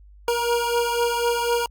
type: beating tone pair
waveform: 25% pulse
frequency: 472.6 / 476.6 Hz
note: A#4 / A#4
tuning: +24 / +38 cents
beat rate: 4 Hz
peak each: -18 / -22 dBFS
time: 0.28-1.66 s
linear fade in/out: 2 ms
effects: added 50 Hz sine -45 dBFS peak until 1.7 s + Opus 48 kbps